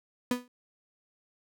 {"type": "tone with exponential decay", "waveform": "35% pulse", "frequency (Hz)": 246.9, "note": "B3", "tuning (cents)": 0, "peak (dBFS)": -21, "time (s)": [0.31, 0.48], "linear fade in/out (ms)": 2, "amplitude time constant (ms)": 35, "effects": []}